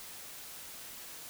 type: silence
effects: white hiss -47 dBFS RMS until 1.29 s